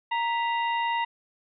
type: harmonic tone with a mistuned harmonic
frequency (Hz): 932.3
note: A#5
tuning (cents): 0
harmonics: 1 / 2 / 3 / 4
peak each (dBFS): -25 / -32 / -35 / -43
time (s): 0.11-1.05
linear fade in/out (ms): 10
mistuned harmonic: 2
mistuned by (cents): +98
effects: none